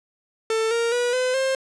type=tone with pitch steps; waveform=45% pulse; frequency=445.1 / 465.1 / 485.9 / 507.8 / 530.5 Hz; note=A4 / A#4 / B4 / B4 / C5; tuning=+20 / -4 / -28 / +48 / +24 cents; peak=-20 dBFS; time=0.5-1.55 s; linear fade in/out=2 ms; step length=210 ms; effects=resampled to 22050 Hz + 10-bit